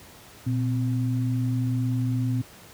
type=tone pair together; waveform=sine; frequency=119.92 / 257.8 Hz; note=A#2 / C4; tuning=+49 / -26 cents; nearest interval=octave + minor second; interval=1325 cents; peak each=-23 / -28 dBFS; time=0.46-2.42 s; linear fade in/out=10 ms; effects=pink hiss -48 dBFS RMS until 2.73 s + high-pass 60 Hz 12 dB/octave